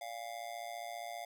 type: tone with amplitude modulation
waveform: square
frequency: 698.5 Hz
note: F5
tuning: in tune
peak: -38 dBFS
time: 0.01-1.25 s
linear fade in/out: 5 ms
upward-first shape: sine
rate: 115 Hz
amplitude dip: 90%
effects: none